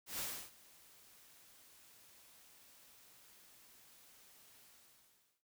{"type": "noise with ADSR envelope", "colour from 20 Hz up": "white", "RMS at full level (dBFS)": -40, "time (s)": [0.06, 5.43], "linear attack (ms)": 130, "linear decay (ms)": 310, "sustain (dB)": -23, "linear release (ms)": 780, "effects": []}